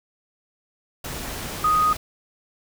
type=tone in noise; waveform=sine; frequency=1244.5 Hz; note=D#6; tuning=in tune; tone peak=-16 dBFS; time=1.64-1.93 s; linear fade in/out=5 ms; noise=pink; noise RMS=-32 dBFS; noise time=1.04-1.97 s; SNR=+13 dB; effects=none